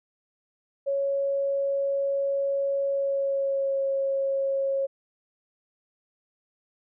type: tone with pitch glide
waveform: sine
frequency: 554.4 to 545.5 Hz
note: C#5 to C#5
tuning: 0 to -28 cents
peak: -23 dBFS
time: 0.86-4.87 s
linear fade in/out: 20 ms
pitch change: -28 cents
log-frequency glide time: 2.9-3.82 s
effects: none